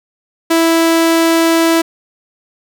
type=tone; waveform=sawtooth; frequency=329.6 Hz; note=E4; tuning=in tune; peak=-5 dBFS; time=0.5-1.82 s; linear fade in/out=10 ms; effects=none